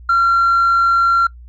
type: tone with tanh clipping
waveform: triangle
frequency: 1371 Hz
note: F6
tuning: 32 cents flat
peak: -10 dBFS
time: 0.09-1.27 s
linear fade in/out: 5 ms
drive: 5 dB
effects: noise-tail reverb RT60 0.1 s tail -22 dB re dry + added 60 Hz sine -35 dBFS peak until 1.48 s